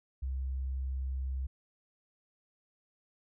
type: tone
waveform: sine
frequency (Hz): 65.8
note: C2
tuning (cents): +10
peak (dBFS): -32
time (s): 0.22-1.47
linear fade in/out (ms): 10
effects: none